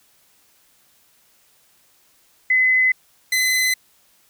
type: tone pair in turn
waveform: sine / sawtooth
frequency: 2028 / 2028 Hz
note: B6 / B6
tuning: +45 / +45 cents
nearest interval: unison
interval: 0 cents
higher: neither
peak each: -13 dBFS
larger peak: neither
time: 2.5-2.92 / 3.32-3.74 s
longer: neither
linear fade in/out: 5 ms
effects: white hiss -58 dBFS RMS until 4.29 s